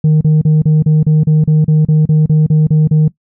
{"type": "tone bursts", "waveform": "sine", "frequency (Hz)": 154.5, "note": "D#3", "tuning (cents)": -12, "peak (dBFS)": -3, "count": 15, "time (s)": [0.04, 3.08], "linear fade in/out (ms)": 5, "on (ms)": 170, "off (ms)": 35, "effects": ["noise-tail reverb RT60 0.1 s tail -20 dB re dry", "tanh soft clip ceiling -5 dBFS"]}